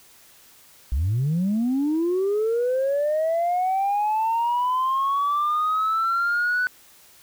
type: linear sweep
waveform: sine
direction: up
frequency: 58.2 to 1498 Hz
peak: -18 dBFS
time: 0.92-6.67 s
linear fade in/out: 0 ms
effects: tanh soft clip ceiling -17 dBFS + white hiss -52 dBFS RMS until 7.22 s